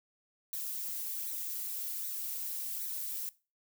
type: noise with flanger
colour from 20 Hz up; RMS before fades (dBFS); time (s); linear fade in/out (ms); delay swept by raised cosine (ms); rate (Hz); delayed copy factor
violet; -38; 0.53-3.29; 0; 0.49 to 4.79; 1.3; +0.6
effects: noise-tail reverb RT60 0.3 s tail -19 dB re dry